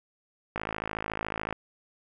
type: click train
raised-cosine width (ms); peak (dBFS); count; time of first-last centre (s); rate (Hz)
0.5; -16; 53; 0.56-1.527; 53.8
effects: none